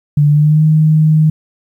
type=tone with pitch glide; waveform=sine; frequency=146.83 to 155.56 Hz; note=D3 to D#3; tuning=0 to 0 cents; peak=-6 dBFS; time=0.17-1.3 s; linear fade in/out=5 ms; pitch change=+100 cents; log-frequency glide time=0.29-0.63 s; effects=8-bit